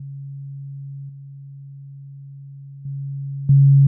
sine tone with level steps, 138.59 Hz, C#3, in tune, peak -30 / -35 / -25 / -8 dBFS, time 0-3.87 s, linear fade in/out 5 ms, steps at 1.09 / 2.85 / 3.49 s, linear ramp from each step 5 ms, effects none

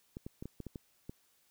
clicks, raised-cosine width 3 ms, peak -29 dBFS, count 8, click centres 0.169 / 0.265 / 0.425 / 0.456 / 0.603 / 0.667 / 0.758 / 1.095 s, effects white hiss -71 dBFS RMS until 1.5 s

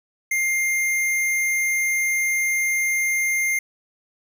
square tone, 2110 Hz, C7, 14 cents sharp, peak -20 dBFS, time 0.31-3.59 s, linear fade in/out 5 ms, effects none

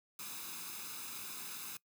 white noise with comb filter, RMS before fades -45 dBFS, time 0.19-1.77 s, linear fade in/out 2 ms, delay 0.79 ms, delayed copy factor +0.65, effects noise-tail reverb RT60 0.1 s tail -21 dB re dry + high-pass 150 Hz 12 dB/octave

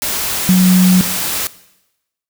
sine tone in noise, 183.9 Hz, F#3, 10 cents flat, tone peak -6 dBFS, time 0.49-1.01 s, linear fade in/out 0 ms, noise white, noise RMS -19 dBFS, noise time 0.02-1.47 s, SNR +10 dB, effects noise-tail reverb RT60 0.9 s tail -18 dB re dry

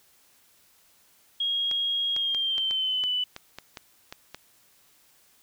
sine tone with pitch glide, 3275 to 2986 Hz, G#7 to F#7, -25 to +15 cents, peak -24 dBFS, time 1.4-3.24 s, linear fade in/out 5 ms, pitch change -160 cents, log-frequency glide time 2.12-3.1 s
clicks, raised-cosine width 0.2 ms, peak -20 dBFS, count 11, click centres 1.713 / 2.164 / 2.347 / 2.581 / 2.71 / 3.038 / 3.364 / 3.586 / 3.772 / 4.125 / 4.346 s
effects white hiss -61 dBFS RMS until 5.42 s

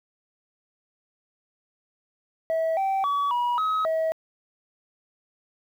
sine tone with pitch steps, 649 / 775 / 1137 / 967 / 1274 / 643 Hz, E5 / G5 / C#6 / B5 / D#6 / E5, -27 / -20 / +44 / -37 / +41 / -43 cents, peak -19 dBFS, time 2.5-4.12 s, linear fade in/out 0 ms, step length 270 ms, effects tanh soft clip ceiling -21 dBFS + 9-bit

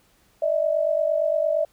sine tone pair together, 595 / 643.7 Hz, D5 / E5, +22 / -41 cents, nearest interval minor second, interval 137 cents, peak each -22 dBFS, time 0.42-1.65 s, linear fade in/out 5 ms, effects pink hiss -61 dBFS RMS until 1.72 s

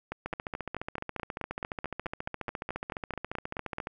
two click trains, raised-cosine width 0.5 ms, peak -19 / -19 dBFS, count 18 / 53, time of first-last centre 0.12-3.784 / 0.26-3.871 s, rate 4.64 / 14.4 Hz, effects none

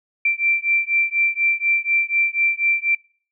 sine beating tone pair, 2349 / 2353.1 Hz, D7 / D7, 0 / +3 cents, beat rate 4.1 Hz, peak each -20 dBFS, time 0.25-2.95 s, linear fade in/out 5 ms, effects noise-tail reverb RT60 0.5 s tail -26 dB re dry

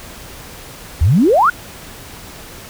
sine exponential sweep, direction up, 69.3 to 1518 Hz, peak -8 dBFS, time 1.01-1.5 s, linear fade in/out 5 ms, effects pink hiss -35 dBFS RMS until 2.69 s

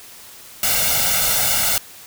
white noise with comb filter, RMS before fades -18 dBFS, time 0.63-1.78 s, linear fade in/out 2 ms, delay 1.4 ms, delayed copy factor +0.95, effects white hiss -41 dBFS RMS until 2.06 s

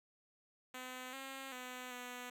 5% pulse tone with pitch steps, 254.6 / 268.7 / 251.6 / 247.4 Hz, C4 / C4 / B3 / B3, -47 / +46 / +32 / +3 cents, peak -34 dBFS, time 0.74-2.3 s, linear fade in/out 5 ms, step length 390 ms, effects none

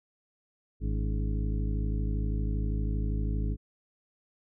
harmonic tone with a mistuned harmonic, 52.6 Hz, G#1, 23 cents sharp, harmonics 1 / 2 / 3 / 4 / 5 / 6 / 8, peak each -28 / -34 / -38 / -40 / -42 / -44 / -46 dBFS, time 0.8-3.57 s, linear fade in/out 50 ms, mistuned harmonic 5, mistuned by +97 cents, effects none

